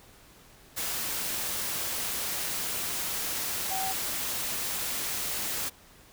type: tone in noise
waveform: sine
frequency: 765 Hz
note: G5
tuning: 42 cents flat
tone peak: -31 dBFS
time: 3.7-3.93 s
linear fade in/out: 20 ms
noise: white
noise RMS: -32 dBFS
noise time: 0.76-5.7 s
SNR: -2 dB
effects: pink hiss -55 dBFS RMS until 6.12 s